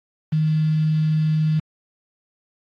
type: tone with quantisation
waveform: sine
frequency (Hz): 155.7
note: D#3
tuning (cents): +2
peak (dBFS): -16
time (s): 0.32-1.6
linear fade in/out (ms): 10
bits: 6
effects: low-pass 3000 Hz 12 dB/octave + AAC 32 kbps